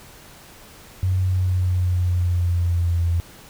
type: tone with pitch glide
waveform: sine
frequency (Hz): 93 to 85.28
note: F#2 to F2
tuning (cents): +9 to -41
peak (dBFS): -17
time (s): 1.03-3.2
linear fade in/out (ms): 0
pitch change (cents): -150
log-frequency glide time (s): 1.23-3.02
effects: pink hiss -45 dBFS RMS until 3.49 s